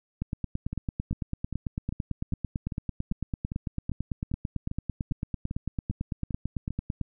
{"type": "two click trains", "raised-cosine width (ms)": 5, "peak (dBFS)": [-20, -17], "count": [16, 62], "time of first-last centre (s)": [[0.73, 6.706], [0.22, 7.013]], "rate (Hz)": [2.51, 8.98], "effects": []}